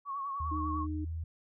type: tone with vibrato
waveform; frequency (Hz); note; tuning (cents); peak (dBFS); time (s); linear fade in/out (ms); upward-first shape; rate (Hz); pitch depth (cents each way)
sine; 1108.7; C#6; 0; -34; 0.05-0.87; 50; triangle; 10; 62
type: tone with pitch glide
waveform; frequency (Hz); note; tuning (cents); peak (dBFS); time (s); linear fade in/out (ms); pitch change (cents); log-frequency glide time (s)
sine; 78.1 to 81.42; D#2 to E2; +7 to -21; -34; 0.4-1.24; 5; +72; 0.82-0.91
type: tone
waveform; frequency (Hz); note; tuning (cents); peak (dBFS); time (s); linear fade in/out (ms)
sine; 306.8; D#4; -24; -36; 0.51-1.05; 10
effects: none